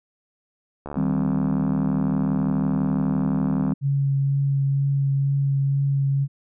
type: click train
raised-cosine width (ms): 1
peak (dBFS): -19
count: 207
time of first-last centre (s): 0.86-3.721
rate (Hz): 72
type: chord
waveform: sine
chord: C minor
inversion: first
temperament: equal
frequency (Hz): 155.56 / 196 / 261.6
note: Eb3 / G3 / C4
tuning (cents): 0 / 0 / 0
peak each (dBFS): -25 / -23 / -24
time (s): 0.96-3.74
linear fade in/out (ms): 10
type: tone with vibrato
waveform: sine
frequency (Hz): 138.59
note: C#3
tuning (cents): 0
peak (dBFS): -18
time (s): 3.81-6.28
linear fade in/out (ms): 50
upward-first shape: triangle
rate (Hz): 2.1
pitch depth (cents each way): 13
effects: none